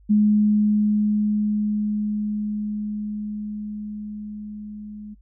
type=tone with level ramp; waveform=sine; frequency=210.1 Hz; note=G#3; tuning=20 cents sharp; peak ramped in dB=-13 to -34 dBFS; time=0.09-5.15 s; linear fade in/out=20 ms; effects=noise-tail reverb RT60 0.1 s tail -23 dB re dry + added 50 Hz sine -49 dBFS peak until 5.21 s